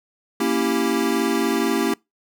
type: chord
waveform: square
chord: A# diminished seventh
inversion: none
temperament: equal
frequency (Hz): 233.1 / 277.2 / 329.6 / 392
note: A#3 / C#4 / E4 / G4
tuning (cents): 0 / 0 / 0 / 0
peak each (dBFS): -25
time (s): 0.4-1.94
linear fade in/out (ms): 5
effects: noise-tail reverb RT60 0.2 s tail -25 dB re dry